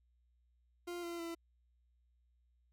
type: tone with pitch steps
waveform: 40% pulse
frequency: 349.2 / 342.2 / 335.4 Hz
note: F4 / F4 / E4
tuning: 0 / -35 / +30 cents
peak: -40 dBFS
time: 0.87-1.35 s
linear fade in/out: 10 ms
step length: 160 ms
effects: added 60 Hz sine -70 dBFS peak until 2.72 s